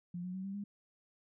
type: tone with pitch steps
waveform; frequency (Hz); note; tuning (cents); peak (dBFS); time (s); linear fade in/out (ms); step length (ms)
sine; 175.7 / 182.11 / 188.75 / 195.63 / 202.8; F3 / F#3 / F#3 / G3 / G#3; +11 / -27 / +35 / -3 / -41; -38; 0.14-0.64; 5; 100
effects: none